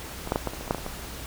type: clicks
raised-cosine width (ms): 1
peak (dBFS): -20 / -9 / -9 / -13 / -24 / -22 / -23 / -8 / -15 / -23 / -17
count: 11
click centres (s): 0.274 / 0.321 / 0.359 / 0.473 / 0.535 / 0.61 / 0.678 / 0.709 / 0.747 / 0.783 / 0.864
effects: added 60 Hz sine -42 dBFS peak until 1.26 s + pink hiss -39 dBFS RMS until 1.26 s